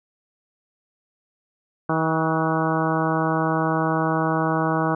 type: harmonic tone with a mistuned harmonic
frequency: 160 Hz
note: D#3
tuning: 49 cents sharp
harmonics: 1 / 2 / 3 / 4 / 5 / 6 / 7 / 8 / 9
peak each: -25 / -25 / -29 / -28 / -28 / -30 / -28 / -31 / -31 dBFS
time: 1.89-4.95 s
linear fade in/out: 5 ms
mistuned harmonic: 9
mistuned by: +38 cents
effects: none